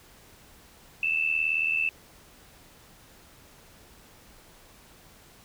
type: tone with amplitude modulation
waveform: sine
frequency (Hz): 2645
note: E7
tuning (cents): +5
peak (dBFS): -20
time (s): 1.03-1.89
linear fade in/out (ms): 2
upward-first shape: sine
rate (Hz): 78.3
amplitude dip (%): 75
effects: pink hiss -54 dBFS RMS until 5.44 s